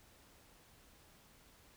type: silence
effects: pink hiss -64 dBFS RMS until 1.76 s